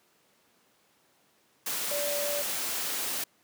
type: tone in noise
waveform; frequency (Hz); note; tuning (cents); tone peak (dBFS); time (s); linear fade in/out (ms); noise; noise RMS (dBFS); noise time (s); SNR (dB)
sine; 580; D5; -22; -31; 1.91-2.42; 5; white; -32; 1.66-3.24; -2
effects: pink hiss -66 dBFS RMS until 3.43 s + high-pass 200 Hz 12 dB/octave